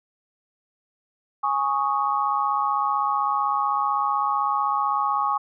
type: chord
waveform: sine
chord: Ab suspended fourth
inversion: none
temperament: equal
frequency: 830.6 / 1108.7 / 1244.5 Hz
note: Ab5 / Db6 / Eb6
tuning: 0 / 0 / 0 cents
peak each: -25 / -23 / -27 dBFS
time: 1.43-5.38 s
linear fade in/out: 10 ms
effects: none